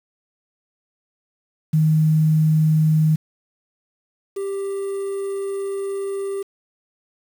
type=tone pair in turn; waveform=sine / triangle; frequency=156.3 / 393.9 Hz; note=D#3 / G4; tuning=+8 / +8 cents; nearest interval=octave + major third; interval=1600 cents; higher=second; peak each=-13 / -21 dBFS; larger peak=first; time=1.73-3.16 / 4.36-6.43 s; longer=second; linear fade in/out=10 ms; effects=7-bit